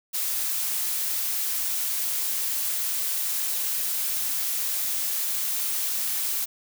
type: noise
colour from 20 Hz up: blue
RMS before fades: -27 dBFS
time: 0.13-6.46 s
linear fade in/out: 20 ms
effects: none